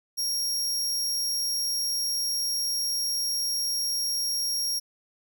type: tone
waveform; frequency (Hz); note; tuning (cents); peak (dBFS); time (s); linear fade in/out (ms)
sawtooth; 5588; F8; 0; -23; 0.17-4.8; 20
effects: none